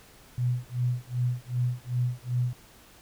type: tone with tremolo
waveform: sine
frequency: 123.47 Hz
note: B2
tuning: in tune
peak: -22 dBFS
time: 0.38-2.53 s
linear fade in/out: 0 ms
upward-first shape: sine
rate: 2.6 Hz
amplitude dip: 100%
effects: pink hiss -54 dBFS RMS until 3.01 s